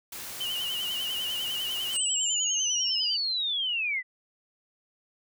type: noise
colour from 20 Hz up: white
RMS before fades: -39 dBFS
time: 0.12-1.97 s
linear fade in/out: 5 ms
type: tone with vibrato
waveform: sine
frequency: 2960 Hz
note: F#7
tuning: in tune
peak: -29 dBFS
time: 0.4-3.17 s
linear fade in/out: 10 ms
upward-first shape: sine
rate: 10 Hz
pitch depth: 76 cents each way
type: linear sweep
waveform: sine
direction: down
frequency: 8350 to 1942 Hz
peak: -26 dBFS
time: 1.92-4.03 s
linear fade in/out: 50 ms
effects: none